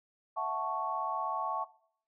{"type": "chord", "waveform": "sine", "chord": "F# minor seventh", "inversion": "third", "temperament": "equal with one note detuned", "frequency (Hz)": [659.3, 735.3, 880, 1108.7], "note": ["E5", "F#5", "A5", "C#6"], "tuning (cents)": [0, -11, 0, 0], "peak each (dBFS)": [-39, -38, -36, -34], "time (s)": [0.36, 1.65], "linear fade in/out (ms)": 20, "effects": ["noise-tail reverb RT60 0.6 s tail -20 dB re dry"]}